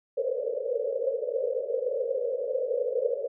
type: band-pass noise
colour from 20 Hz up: white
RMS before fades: -29 dBFS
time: 0.17-3.28 s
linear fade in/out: 10 ms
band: 460 to 550 Hz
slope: 96 dB/octave
effects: none